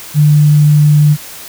sine tone, 149 Hz, D3, 25 cents sharp, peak -4 dBFS, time 0.14-1.17 s, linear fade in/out 50 ms, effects white hiss -30 dBFS RMS until 1.48 s

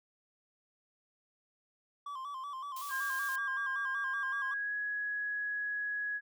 triangle tone with vibrato, 1097 Hz, C#6, 18 cents flat, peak -37 dBFS, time 2.06-4.54 s, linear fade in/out 5 ms, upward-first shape square, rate 5.3 Hz, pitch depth 78 cents each way
white high-pass noise, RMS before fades -47 dBFS, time 2.76-3.36 s, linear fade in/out 5 ms, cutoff 3100 Hz, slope 12 dB/octave
sine tone with pitch glide, 1613 to 1673.7 Hz, G6 to G#6, +49 to +13 cents, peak -33 dBFS, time 2.89-6.21 s, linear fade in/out 50 ms, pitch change +64 cents, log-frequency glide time 4.29-4.74 s
effects none

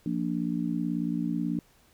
sine chord, Bb major, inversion second, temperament just, 174.81 / 233.1 / 291.4 Hz, F3 / Bb3 / D4, +2 / 0 / -13 cents, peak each -31 dBFS, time 0.06-1.59 s, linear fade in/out 2 ms, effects pink hiss -62 dBFS RMS until 1.93 s

